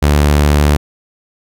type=tone with vibrato; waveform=sawtooth; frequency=73.42 Hz; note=D2; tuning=in tune; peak=-4 dBFS; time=0.02-0.77 s; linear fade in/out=10 ms; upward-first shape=sine; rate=19 Hz; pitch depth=12 cents each way; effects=none